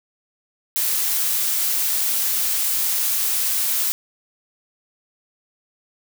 blue noise, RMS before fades -21 dBFS, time 0.76-3.92 s, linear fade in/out 0 ms, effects none

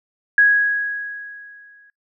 sine tone with exponential decay, 1659 Hz, G#6, 2 cents flat, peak -8 dBFS, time 0.38-1.9 s, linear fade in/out 2 ms, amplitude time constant 330 ms, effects noise-tail reverb RT60 0.2 s tail -26 dB re dry

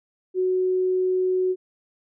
sine tone, 370 Hz, F#4, in tune, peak -19 dBFS, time 0.34-1.56 s, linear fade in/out 50 ms, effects none

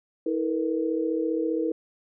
sine tone cluster, 322.4 / 449 / 484 Hz, E4 / A4 / B4, -38 / +35 / -35 cents, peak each -26 / -30 / -29 dBFS, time 0.26-1.72 s, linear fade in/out 5 ms, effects none

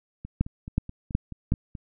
two click trains, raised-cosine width 5 ms, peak -24 / -9 dBFS, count 8 / 4, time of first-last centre 0.25-1.752 / 0.41-1.521 s, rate 4.66 / 2.7 Hz, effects none

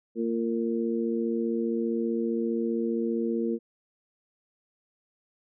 harmonic tone, 115.2 Hz, A#2, 20 cents flat, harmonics 2 / 3 / 4, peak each -28 / -30 / -31 dBFS, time 0.15-3.59 s, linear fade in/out 50 ms, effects none

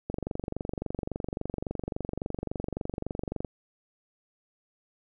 click train, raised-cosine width 2 ms, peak -18 dBFS, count 80, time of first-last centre 0.1-3.447 s, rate 23.6 Hz, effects none

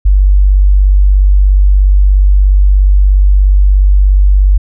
sine tone, 48.46 Hz, G1, 19 cents flat, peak -3 dBFS, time 0.05-4.58 s, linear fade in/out 10 ms, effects none

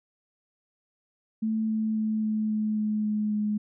sine tone with pitch steps, 220 / 218.6 / 217.2 / 215.8 / 214.5 / 213.1 / 211.8 / 210.4 Hz, A3 / A3 / A3 / A3 / A3 / G#3 / G#3 / G#3, 0 / -11 / -22 / -33 / -44 / +45 / +34 / +23 cents, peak -24 dBFS, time 1.42-3.58 s, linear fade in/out 10 ms, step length 270 ms, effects none

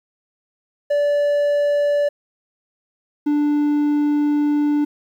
triangle tone pair in turn, 580 / 294.3 Hz, D5 / D4, -22 / +4 cents, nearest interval octave, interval 1174 cents, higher first, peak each -13 dBFS, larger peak neither, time 0.9-2.09 / 3.26-4.85 s, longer second, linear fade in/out 10 ms, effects 9-bit

